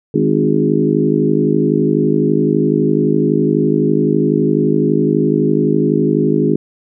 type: harmonic tone with a mistuned harmonic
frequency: 51.91 Hz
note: G#1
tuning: in tune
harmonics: 3 / 4 / 5 / 6 / 7 / 8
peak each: -18 / -18 / -18 / -18 / -18 / -18 dBFS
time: 0.14-6.56 s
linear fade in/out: 5 ms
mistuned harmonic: 6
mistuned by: -28 cents
effects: none